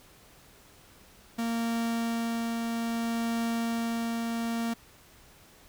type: tone with tremolo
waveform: 45% pulse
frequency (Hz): 230.9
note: A#3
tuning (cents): -16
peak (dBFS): -27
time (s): 1.38-4.74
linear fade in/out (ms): 10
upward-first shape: triangle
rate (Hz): 0.61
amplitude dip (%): 25
effects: pink hiss -56 dBFS RMS until 5.68 s